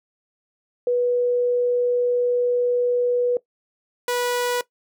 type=tone pair in turn; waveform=sine / sawtooth; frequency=488.9 / 488.9 Hz; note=B4 / B4; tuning=-18 / -18 cents; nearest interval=unison; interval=0 cents; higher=neither; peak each=-17 dBFS; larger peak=neither; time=0.87-3.37 / 4.08-4.61 s; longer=first; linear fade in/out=2 ms; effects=noise-tail reverb RT60 0.1 s tail -18 dB re dry